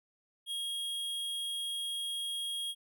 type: tone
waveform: square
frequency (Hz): 3272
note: G#7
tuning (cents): -26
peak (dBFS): -35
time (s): 0.46-2.75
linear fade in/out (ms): 50
effects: none